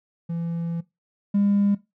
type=tone pair in turn; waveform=triangle; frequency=168.3 / 201.9 Hz; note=E3 / G#3; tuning=+36 / -49 cents; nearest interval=minor third; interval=315 cents; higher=second; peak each=-23 / -14 dBFS; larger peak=second; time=0.29-0.81 / 1.34-1.75 s; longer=first; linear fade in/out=10 ms; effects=noise-tail reverb RT60 0.2 s tail -19 dB re dry + tanh soft clip ceiling -13 dBFS